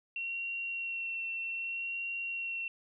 sine tone with vibrato, 2727 Hz, F7, 42 cents flat, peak -34 dBFS, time 0.16-2.68 s, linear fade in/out 2 ms, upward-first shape sine, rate 0.64 Hz, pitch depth 15 cents each way, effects none

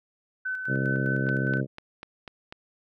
sine tone with tremolo, 1516 Hz, F#6, 42 cents sharp, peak -27 dBFS, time 0.45-1.61 s, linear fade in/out 10 ms, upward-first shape square, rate 4.9 Hz, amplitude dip 40%
harmonic tone, 66.7 Hz, C2, 34 cents sharp, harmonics 2 / 3 / 4 / 5 / 6 / 7 / 8 / 9, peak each -27 / -31 / -33 / -35 / -37 / -38 / -39 / -40 dBFS, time 0.67-1.67 s, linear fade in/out 50 ms
click train, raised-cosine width 0.3 ms, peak -23 dBFS, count 6, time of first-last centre 1.29-2.525 s, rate 4.05 Hz
effects none

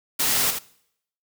white noise with echo, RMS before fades -22 dBFS, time 0.19-0.51 s, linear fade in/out 10 ms, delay 80 ms, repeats 1, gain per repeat -7 dB, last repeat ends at 0.59 s, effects noise-tail reverb RT60 0.7 s tail -21 dB re dry + high-pass 60 Hz 12 dB/octave

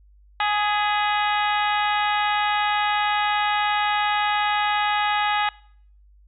harmonic tone with a mistuned harmonic, 417.2 Hz, G#4, 8 cents sharp, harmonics 2 / 3 / 4 / 5 / 6 / 7 / 8 / 9, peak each -22 / -26 / -28 / -30 / -32 / -33 / -34 / -35 dBFS, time 0.4-5.49 s, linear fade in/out 2 ms, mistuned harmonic 5, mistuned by -43 cents, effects noise-tail reverb RT60 0.6 s tail -23 dB re dry + added 50 Hz sine -50 dBFS peak until 6.27 s

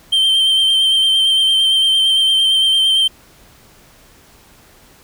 triangle tone with vibrato, 3134 Hz, G7, 1 cent flat, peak -9 dBFS, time 0.12-3.08 s, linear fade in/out 10 ms, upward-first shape sine, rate 8.8 Hz, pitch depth 21 cents each way, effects pink hiss -47 dBFS RMS until 5.03 s

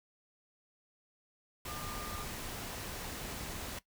sine tone in noise, 1204 Hz, D6, 43 cents sharp, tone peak -46 dBFS, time 1.68-2.24 s, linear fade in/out 5 ms, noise pink, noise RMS -42 dBFS, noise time 1.65-3.79 s, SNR -7 dB, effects noise-tail reverb RT60 0.1 s tail -17 dB re dry

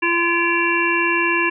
harmonic tone with a mistuned harmonic, 342.1 Hz, F4, 36 cents flat, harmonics 1 / 3 / 5 / 7 / 8, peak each -22 / -22 / -22 / -22 / -22 dBFS, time 0.02-1.5 s, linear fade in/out 10 ms, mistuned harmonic 7, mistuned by -41 cents, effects none

